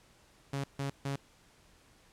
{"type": "tone bursts", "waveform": "sawtooth", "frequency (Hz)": 138.59, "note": "C#3", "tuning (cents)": 0, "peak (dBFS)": -29, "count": 3, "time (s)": [0.53, 1.16], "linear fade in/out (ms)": 5, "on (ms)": 110, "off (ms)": 150, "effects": ["pink hiss -63 dBFS RMS until 2.12 s", "low-pass 10000 Hz 12 dB/octave"]}